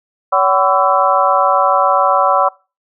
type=harmonic tone with a mistuned harmonic; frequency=189.2 Hz; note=F#3; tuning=39 cents sharp; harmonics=3 / 4 / 5 / 6 / 7; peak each=-16 / -16 / -16 / -16 / -16 dBFS; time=0.32-2.49 s; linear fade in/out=10 ms; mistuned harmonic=5; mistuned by=+110 cents; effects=noise-tail reverb RT60 0.3 s tail -23 dB re dry